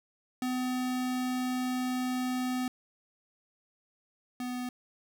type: tone pair in turn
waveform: square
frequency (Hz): 253 / 248.8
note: B3 / B3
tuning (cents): +42 / +13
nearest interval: unison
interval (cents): 29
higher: first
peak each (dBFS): -30 / -34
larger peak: first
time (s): 0.42-2.68 / 4.4-4.69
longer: first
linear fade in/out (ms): 2
effects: none